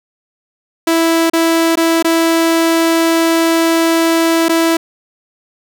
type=tone with dropouts; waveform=sawtooth; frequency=329.6 Hz; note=E4; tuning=in tune; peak=-6 dBFS; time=0.87-4.77 s; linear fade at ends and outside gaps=5 ms; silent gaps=1.299-1.333 / 1.756-1.772 / 2.026-2.045 / 4.485-4.493 s; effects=none